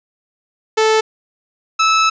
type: tone pair in turn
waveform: sawtooth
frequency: 438.4 / 1306.1 Hz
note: A4 / E6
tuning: -6 / -16 cents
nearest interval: octave + perfect fifth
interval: 1890 cents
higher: second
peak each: -7 dBFS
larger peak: neither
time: 0.77-1.01 / 1.79-2.1 s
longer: second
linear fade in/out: 10 ms
effects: resampled to 16000 Hz + 8-bit